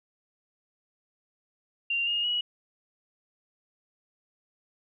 sine tone with pitch steps, 2775 / 2845 / 2916 Hz, F7 / F7 / F#7, -12 / +31 / -26 cents, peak -25 dBFS, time 1.9-2.41 s, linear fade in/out 5 ms, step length 170 ms, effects none

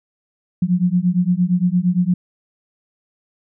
sine beating tone pair, 174.61 / 183.31 Hz, F3 / F#3, 0 / -16 cents, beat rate 8.7 Hz, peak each -17 dBFS, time 0.62-2.14 s, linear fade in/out 5 ms, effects none

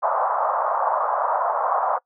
white band-pass noise, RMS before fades -22 dBFS, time 0.02-1.99 s, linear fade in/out 20 ms, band 580 to 1200 Hz, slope 48 dB/octave, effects noise-tail reverb RT60 0.1 s tail -24 dB re dry

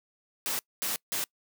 white noise bursts at uneven times, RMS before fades -31 dBFS, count 3, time 0.46-0.59 / 0.82-0.96 / 1.12-1.24 s, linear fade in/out 0 ms, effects noise-tail reverb RT60 0.1 s tail -25 dB re dry + high-pass 150 Hz 12 dB/octave

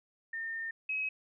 sine tone pair in turn, 1816 / 2552 Hz, A#6 / D#7, -46 / +43 cents, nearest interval tritone, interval 589 cents, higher second, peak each -35 / -31 dBFS, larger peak second, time 0.33-0.71 / 0.89-1.09 s, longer first, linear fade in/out 5 ms, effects none

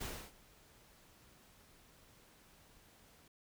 pink noise with ADSR envelope, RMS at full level -42 dBFS, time 0-3.28 s, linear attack 16 ms, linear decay 300 ms, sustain -22 dB, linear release 4 ms, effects none

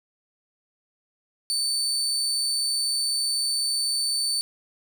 30% pulse tone, 4534 Hz, C#8, 38 cents sharp, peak -20 dBFS, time 1.5-4.41 s, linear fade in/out 0 ms, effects none

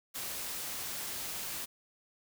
white noise, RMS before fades -39 dBFS, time 0.14-1.66 s, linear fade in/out 20 ms, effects none

